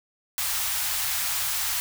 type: band-stop noise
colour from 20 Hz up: white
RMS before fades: -27 dBFS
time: 0.38-1.8 s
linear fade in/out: 0 ms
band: 110 to 770 Hz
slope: 24 dB/octave
effects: none